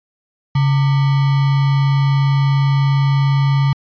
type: tone with sample-and-hold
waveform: sine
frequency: 138.59 Hz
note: C#3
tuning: in tune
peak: -11 dBFS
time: 0.55-3.73 s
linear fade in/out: 5 ms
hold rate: 1050 Hz
effects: resampled to 11025 Hz